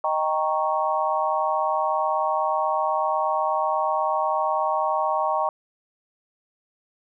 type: chord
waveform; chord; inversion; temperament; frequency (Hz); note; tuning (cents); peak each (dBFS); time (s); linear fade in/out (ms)
sine; Eb dominant seventh; none; equal with one note detuned; 622.3 / 784 / 932.3 / 1104.3; Eb5 / G5 / Bb5 / Db6; 0 / 0 / 0 / -7; -26; 0.04-5.49; 2
effects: none